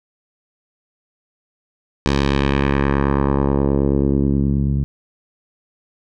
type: tone with low-pass filter sweep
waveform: 10% pulse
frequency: 69.4 Hz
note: C#2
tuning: 3 cents sharp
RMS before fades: -17 dBFS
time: 2.06-4.84 s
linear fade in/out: 0 ms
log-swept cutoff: 5200 to 140 Hz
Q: 1.3
effects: none